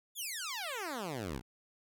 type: exponential sweep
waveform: 10% pulse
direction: down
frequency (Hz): 3608 to 55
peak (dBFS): -29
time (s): 0.15-1.42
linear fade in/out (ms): 50
effects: none